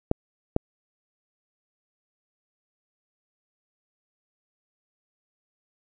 clicks, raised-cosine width 2 ms, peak -7 dBFS, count 2, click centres 0.114 / 0.564 s, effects none

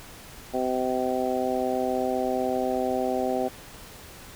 harmonic tone, 128.1 Hz, C3, 36 cents flat, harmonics 2 / 3 / 4 / 5 / 6, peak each -30 / -30 / -30 / -30 / -30 dBFS, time 0.53-3.49 s, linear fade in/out 20 ms, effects pink hiss -45 dBFS RMS until 4.35 s

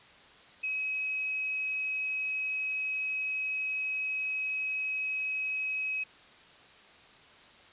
sine tone with quantisation, 2548 Hz, D#7, 41 cents sharp, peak -30 dBFS, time 0.63-6.04 s, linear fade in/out 10 ms, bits 10, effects white hiss -55 dBFS RMS until 7.72 s + resampled to 8000 Hz

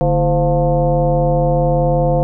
sine tone with frequency modulation, 331.5 Hz, E4, 10 cents sharp, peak -11 dBFS, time 0.01-2.23 s, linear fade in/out 0 ms, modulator 186 Hz, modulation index 2, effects none

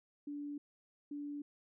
sine tone bursts at uneven times, 290 Hz, D4, 22 cents flat, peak -40 dBFS, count 2, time 0.27-0.58 / 1.11-1.42 s, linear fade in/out 5 ms, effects none

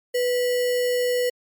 sine tone with sample-and-hold, 493.9 Hz, B4, in tune, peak -19 dBFS, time 0.14-1.3 s, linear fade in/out 10 ms, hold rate 2450 Hz, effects MP3 96 kbps

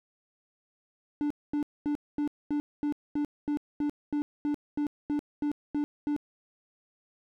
triangle tone bursts, 293.7 Hz, D4, in tune, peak -24 dBFS, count 16, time 1.21-6.164 s, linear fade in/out 0 ms, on 94 ms, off 230 ms, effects none

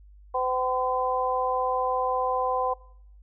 harmonic tone, 254.8 Hz, C4, 46 cents flat, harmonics 2 / 3 / 4, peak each -28 / -28 / -27 dBFS, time 0.34-2.74 s, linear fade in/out 10 ms, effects noise-tail reverb RT60 0.7 s tail -23 dB re dry + added 50 Hz sine -48 dBFS peak until 3.22 s

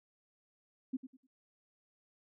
sine tone with echo, 260.1 Hz, C4, 10 cents flat, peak -32 dBFS, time 0.93-0.97 s, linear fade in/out 10 ms, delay 100 ms, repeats 3, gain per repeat -12 dB, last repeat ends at 1.27 s, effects none

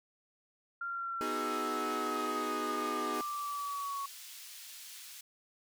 sine linear sweep, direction down, 1390 to 1108.7 Hz, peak -35 dBFS, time 0.81-4.06 s, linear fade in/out 5 ms
sawtooth chord, G# minor seventh, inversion first, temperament equal, 246.9 / 311.1 / 370 / 415.3 Hz, B3 / D#4 / F#4 / G#4, 0 / 0 / 0 / 0 cents, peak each -38 / -36 / -38 / -36 dBFS, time 1.21-3.21 s, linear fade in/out 0 ms
pink high-pass noise, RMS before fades -49 dBFS, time 3.14-5.21 s, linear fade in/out 5 ms, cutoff 3100 Hz, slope 12 dB/octave
effects none

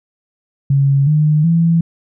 sine tone with pitch steps, 138.59 / 152.01 / 166.73 Hz, C#3 / D#3 / E3, 0 / -40 / +20 cents, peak -9 dBFS, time 0.7-1.81 s, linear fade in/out 5 ms, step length 370 ms, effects none

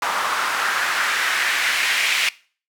white noise with band-pass filter sweep, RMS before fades -21 dBFS, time 0.02-2.29 s, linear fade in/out 2 ms, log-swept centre 1100 to 2400 Hz, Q 2.2, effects noise-tail reverb RT60 0.4 s tail -21 dB re dry

